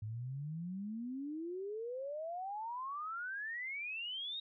sine exponential sweep, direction up, 103.83 to 3800 Hz, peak -39 dBFS, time 0.02-4.4 s, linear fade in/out 5 ms, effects none

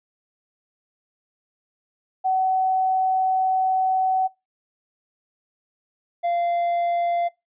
sine / triangle tone pair in turn, 754 / 691.1 Hz, F#5 / F5, +32 / -18 cents, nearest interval major second, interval 150 cents, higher first, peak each -18 dBFS, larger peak neither, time 2.24-4.28 / 6.23-7.29 s, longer first, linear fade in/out 20 ms, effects noise-tail reverb RT60 0.2 s tail -21 dB re dry + resampled to 8000 Hz

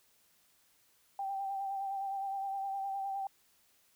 sine tone with vibrato, 784 Hz, G5, in tune, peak -34 dBFS, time 1.19-3.27 s, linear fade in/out 2 ms, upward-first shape sine, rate 9.7 Hz, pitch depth 28 cents each way, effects white hiss -69 dBFS RMS until 3.95 s

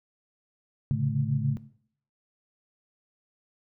sine tone cluster, 110.2 / 134.3 / 141.3 / 215.6 Hz, A2 / C3 / C#3 / A3, +3 / +46 / +34 / -35 cents, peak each -31 / -29 / -26 / -32 dBFS, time 0.91-1.57 s, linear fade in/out 0 ms, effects noise-tail reverb RT60 0.6 s tail -17 dB re dry

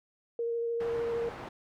sine tone with vibrato, 466.2 Hz, A#4, in tune, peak -29 dBFS, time 0.39-1.29 s, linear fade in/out 2 ms, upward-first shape square, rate 13 Hz, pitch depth 9 cents each way
white low-pass noise, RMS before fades -43 dBFS, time 0.8-1.49 s, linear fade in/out 5 ms, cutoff 1100 Hz, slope 12 dB/octave
effects none

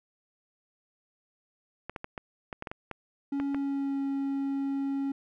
clicks, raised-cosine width 0.5 ms, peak -21 dBFS, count 11, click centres 1.896 / 1.962 / 2.044 / 2.178 / 2.528 / 2.624 / 2.672 / 2.715 / 2.913 / 3.4 / 3.546 s
triangle tone with pitch glide, 279.3 to 275.3 Hz, C#4 to C#4, +13 to -12 cents, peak -26 dBFS, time 3.32-5.12 s, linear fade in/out 5 ms, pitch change -25 cents, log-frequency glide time 3.49-4.01 s
effects none

